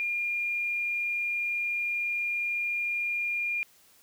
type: tone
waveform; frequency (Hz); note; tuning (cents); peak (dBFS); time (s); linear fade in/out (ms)
sine; 2411; D7; +45; -27; 0-3.63; 0
effects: white hiss -60 dBFS RMS until 4.02 s